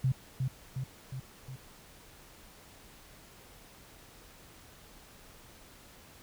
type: tone with echo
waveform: sine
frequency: 130.81 Hz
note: C3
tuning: in tune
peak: -24 dBFS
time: 0.04-0.12 s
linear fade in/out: 5 ms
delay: 360 ms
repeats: 4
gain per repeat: -4 dB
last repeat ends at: 1.56 s
effects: pink hiss -55 dBFS RMS until 6.22 s